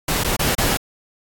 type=noise with dropouts; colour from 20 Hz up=pink; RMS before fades=-20 dBFS; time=0.08-0.77 s; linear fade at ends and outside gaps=5 ms; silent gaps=0.237-0.245 / 0.366-0.392 / 0.551-0.58 s; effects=AAC 64 kbps